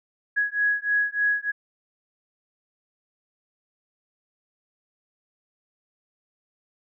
sine beating tone pair, 1667 / 1670.3 Hz, G#6 / G#6, +6 / +9 cents, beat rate 3.3 Hz, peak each -24 dBFS, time 0.36-1.52 s, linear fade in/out 20 ms, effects none

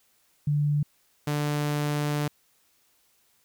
sine / sawtooth tone pair in turn, 146.83 / 147.53 Hz, D3 / D3, 0 / +8 cents, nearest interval unison, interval 8 cents, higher second, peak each -21 dBFS, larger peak neither, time 0.47-0.83 / 1.27-2.28 s, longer second, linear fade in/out 5 ms, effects white hiss -66 dBFS RMS until 3.44 s

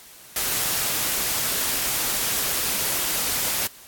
white noise, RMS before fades -24 dBFS, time 0.36-3.67 s, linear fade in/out 2 ms, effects white hiss -46 dBFS RMS until 3.87 s + AAC 64 kbps

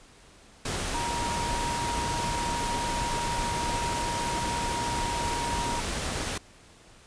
sine tone in noise, 945 Hz, A#5, 23 cents sharp, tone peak -30 dBFS, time 0.94-5.8 s, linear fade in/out 5 ms, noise pink, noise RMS -31 dBFS, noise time 0.65-6.38 s, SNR -2 dB, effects pink hiss -54 dBFS RMS until 7.06 s + resampled to 22050 Hz

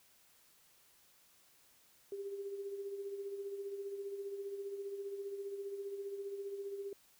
sine tone with tremolo, 398.1 Hz, G4, 27 cents sharp, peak -38 dBFS, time 2.12-6.93 s, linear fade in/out 2 ms, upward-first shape sine, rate 15 Hz, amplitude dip 50%, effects white hiss -67 dBFS RMS until 7.19 s

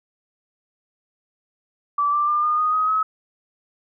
sine tone with pitch steps, 1159 / 1178.6 / 1198.5 / 1218.7 / 1239.3 / 1260.3 / 1281.5 Hz, D6 / D6 / D6 / D#6 / D#6 / D#6 / E6, -23 / +6 / +35 / -36 / -7 / +22 / -49 cents, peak -17 dBFS, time 1.98-3.03 s, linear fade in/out 5 ms, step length 150 ms, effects none

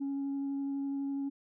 sine tone with vibrato, 277.2 Hz, C#4, in tune, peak -30 dBFS, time 0-1.3 s, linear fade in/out 20 ms, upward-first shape sine, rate 12 Hz, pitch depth 8 cents each way, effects tanh soft clip ceiling -30 dBFS

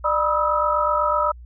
sine tone cluster, 598 / 973 / 1260 / 1308 Hz, D5 / B5 / D#6 / E6, +31 / -26 / +21 / -14 cents, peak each -23 dBFS, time 0.04-1.32 s, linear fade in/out 10 ms, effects added 60 Hz sine -38 dBFS peak until 1.45 s

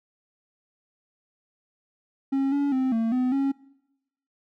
triangle tone with pitch steps, 271.6 / 283.6 / 260.8 / 226.4 / 253.2 / 274.1 Hz, C#4 / C#4 / C4 / A3 / B3 / C#4, -35 / +40 / -5 / +50 / +43 / -19 cents, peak -19 dBFS, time 2.32-3.52 s, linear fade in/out 10 ms, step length 200 ms, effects noise-tail reverb RT60 0.9 s tail -23 dB re dry

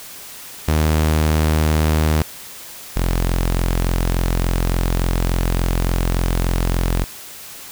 sawtooth tone pair in turn, 77.78 / 43.48 Hz, D#2 / F1, 0 / -7 cents, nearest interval minor seventh, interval 1007 cents, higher first, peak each -10 / -12 dBFS, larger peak first, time 0.68-2.22 / 2.96-7.04 s, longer second, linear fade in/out 0 ms, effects white hiss -36 dBFS RMS until 7.71 s

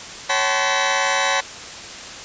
20% pulse tone cluster, 554 / 757 / 875 / 1029 / 1940 Hz, C#5 / F#5 / A5 / C6 / B6, -1 / +39 / -10 / -29 / -31 cents, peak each -19 dBFS, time 0.29-1.41 s, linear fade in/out 10 ms, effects white hiss -34 dBFS RMS until 2.24 s + resampled to 16000 Hz

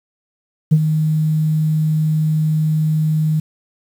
sine tone with ADSR envelope, 155.56 Hz, D#3, in tune, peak -4 dBFS, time 0.71-3.4 s, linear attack 16 ms, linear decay 55 ms, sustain -9 dB, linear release 6 ms, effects tanh soft clip ceiling -4 dBFS + 7-bit

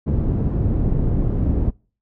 pink low-pass noise, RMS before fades -19 dBFS, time 0.06-1.71 s, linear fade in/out 20 ms, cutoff 250 Hz, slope 12 dB/octave, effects noise-tail reverb RT60 0.4 s tail -26 dB re dry

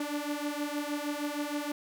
sawtooth beating tone pair, 290 / 296.4 Hz, D4 / D4, -22 / +16 cents, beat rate 6.4 Hz, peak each -31 dBFS, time 0-1.72 s, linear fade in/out 5 ms, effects none

